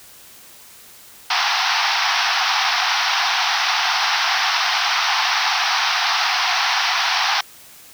pink band-pass noise, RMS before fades -19 dBFS, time 1.3-7.41 s, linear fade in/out 5 ms, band 720 to 5800 Hz, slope 96 dB/octave, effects white hiss -44 dBFS RMS until 7.93 s

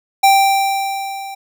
square tone with level ramp, 784 Hz, G5, in tune, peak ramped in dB -7 to -28 dBFS, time 0.23-1.35 s, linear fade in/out 10 ms, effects none

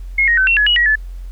sine tone with pitch steps, 2158 / 1874 / 1528 / 2720 / 1695 / 2912 / 1910 / 1734 Hz, C#7 / A#6 / G6 / F7 / G#6 / F#7 / A#6 / A6, -47 / +9 / -45 / -46 / +35 / -28 / +42 / -26 cents, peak -10 dBFS, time 0.18-0.956 s, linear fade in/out 5 ms, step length 97 ms, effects added 44 Hz sine -26 dBFS peak until 1.31 s + pink hiss -53 dBFS RMS until 1.31 s

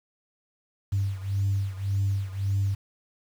sine beating tone pair, 98 / 99.8 Hz, G2 / G2, 0 / +32 cents, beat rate 1.8 Hz, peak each -25 / -28 dBFS, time 0.92-2.75 s, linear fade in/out 10 ms, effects tanh soft clip ceiling -18 dBFS + 8-bit

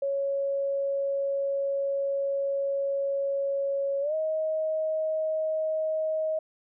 sine tone with pitch glide, 554.4 to 629.5 Hz, C#5 to D#5, 0 to +20 cents, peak -25 dBFS, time 0.02-6.39 s, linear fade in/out 5 ms, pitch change +220 cents, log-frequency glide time 4.01-4.14 s, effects none

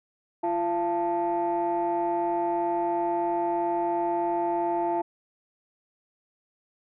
sine tone cluster, 343 / 684 / 881 Hz, F4 / F5 / A5, -31 / -36 / +2 cents, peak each -27 dBFS, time 0.43-5.02 s, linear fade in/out 10 ms, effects tanh soft clip ceiling -18 dBFS

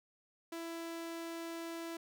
sawtooth tone, 332.7 Hz, E4, 16 cents sharp, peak -37 dBFS, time 0.52-1.97 s, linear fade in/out 5 ms, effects none

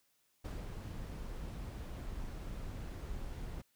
brown noise with ADSR envelope, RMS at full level -40 dBFS, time 0.44-3.62 s, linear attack 11 ms, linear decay 190 ms, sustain -3 dB, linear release 11 ms, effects white hiss -75 dBFS RMS until 3.75 s

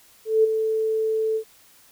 sine tone with ADSR envelope, 440 Hz, A4, in tune, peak -12 dBFS, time 0.25-1.44 s, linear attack 190 ms, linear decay 15 ms, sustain -8 dB, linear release 82 ms, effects white hiss -54 dBFS RMS until 1.91 s

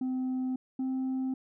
sine tone pair in turn, 257.4 / 261.3 Hz, C4 / C4, -28 / -2 cents, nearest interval unison, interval 26 cents, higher second, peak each -26 dBFS, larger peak neither, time 0.01-0.56 / 0.79-1.34 s, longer neither, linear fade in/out 5 ms, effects tanh soft clip ceiling -28 dBFS

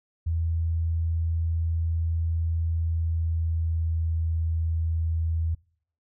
sine tone with pitch glide, 82.41 to 81.6 Hz, E2 to E2, 0 to -17 cents, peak -23 dBFS, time 0.26-5.55 s, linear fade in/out 10 ms, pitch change -17 cents, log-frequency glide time 2.62-4.12 s, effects noise-tail reverb RT60 0.6 s tail -26 dB re dry

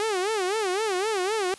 sawtooth tone with vibrato, 401.4 Hz, G4, 41 cents sharp, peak -20 dBFS, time 0-1.54 s, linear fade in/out 0 ms, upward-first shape sine, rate 3.9 Hz, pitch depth 190 cents each way, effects white hiss -48 dBFS RMS until 1.58 s + resampled to 24000 Hz

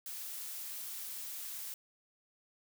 blue noise, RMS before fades -43 dBFS, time 0.06-1.74 s, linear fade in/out 2 ms, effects none

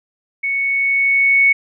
sine tone with level ramp, 2217 Hz, C#7, in tune, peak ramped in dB -17 to -8 dBFS, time 0.43-1.53 s, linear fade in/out 10 ms, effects none

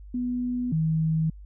sine tone pair in turn, 246.9 / 159.41 Hz, B3 / D#3, 0 / +42 cents, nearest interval minor sixth, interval 758 cents, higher first, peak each -25 / -21 dBFS, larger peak second, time 0.14-0.72 / 0.72-1.3 s, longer neither, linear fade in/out 5 ms, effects added 50 Hz sine -41 dBFS peak until 1.45 s

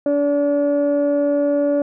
sine tone pair together, 287.6 / 575.2 Hz, D4 / D5, -36 / -36 cents, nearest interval octave, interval 1200 cents, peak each -17 / -15 dBFS, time 0.06-1.82 s, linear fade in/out 2 ms, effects tanh soft clip ceiling -11 dBFS

